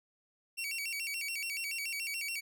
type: tone with vibrato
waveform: sawtooth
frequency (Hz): 2489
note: D#7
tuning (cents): 0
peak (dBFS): -32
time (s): 0.57-2.41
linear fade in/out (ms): 20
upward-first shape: square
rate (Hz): 7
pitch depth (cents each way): 160
effects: none